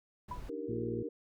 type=noise; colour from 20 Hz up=brown; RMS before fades=-44 dBFS; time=0.28-0.5 s; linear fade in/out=10 ms
type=tone with exponential decay; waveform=sine; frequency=987.8 Hz; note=B5; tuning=in tune; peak=-34 dBFS; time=0.31-0.44 s; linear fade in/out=5 ms; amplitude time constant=28 ms
type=chord; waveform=sine; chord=Eb major seventh; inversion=third; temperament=just; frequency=291.7 / 311.1 / 388.9 / 466.7 Hz; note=D4 / Eb4 / G4 / Bb4; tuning=-12 / 0 / -14 / +2 cents; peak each=-43 / -43 / -44 / -40 dBFS; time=0.49-1.09 s; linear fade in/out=5 ms
type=harmonic tone; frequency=58.3 Hz; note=A#1; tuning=1 cent sharp; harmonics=1 / 2 / 3 / 4 / 5 / 6 / 7; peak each=-52 / -40 / -50 / -40 / -42 / -40 / -44 dBFS; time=0.68-1.03 s; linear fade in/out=10 ms
effects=none